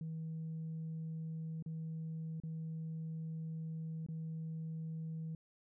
sine tone with dropouts, 160.6 Hz, E3, 45 cents flat, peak -38 dBFS, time 0.01-5.35 s, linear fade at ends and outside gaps 2 ms, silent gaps 1.625-1.661 / 2.401-2.435 / 4.064-4.086 s, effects tanh soft clip ceiling -37 dBFS

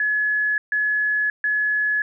sine tone bursts, 1700 Hz, G#6, 40 cents sharp, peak -18 dBFS, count 3, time 0-2.02 s, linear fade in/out 2 ms, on 580 ms, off 140 ms, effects none

